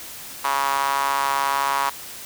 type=tone with high-pass filter; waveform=sawtooth; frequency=138.59 Hz; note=C#3; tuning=in tune; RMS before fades=-22 dBFS; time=0.44-1.9 s; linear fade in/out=10 ms; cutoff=1000 Hz; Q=4.7; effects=white hiss -37 dBFS RMS until 2.25 s